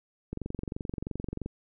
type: click train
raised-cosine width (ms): 3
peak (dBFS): -21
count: 27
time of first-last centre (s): 0.33-1.46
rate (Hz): 23
effects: none